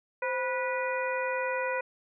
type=harmonic tone with a mistuned harmonic; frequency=490 Hz; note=B4; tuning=14 cents flat; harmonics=1 / 2 / 3 / 4 / 5; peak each=-31 / -34 / -36 / -37 / -38 dBFS; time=0.22-1.81 s; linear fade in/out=5 ms; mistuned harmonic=1; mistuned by=+97 cents; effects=none